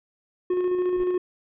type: tone with tremolo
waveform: triangle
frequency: 361.9 Hz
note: F#4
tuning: 38 cents flat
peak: -18 dBFS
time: 0.5-1.18 s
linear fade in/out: 5 ms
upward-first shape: square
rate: 14 Hz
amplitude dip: 30%
type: noise with exponential growth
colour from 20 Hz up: brown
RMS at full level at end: -35 dBFS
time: 0.86-1.03 s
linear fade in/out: 2 ms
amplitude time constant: 35 ms
effects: resampled to 8000 Hz